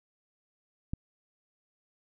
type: click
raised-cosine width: 5 ms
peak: -20 dBFS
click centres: 0.935 s
effects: none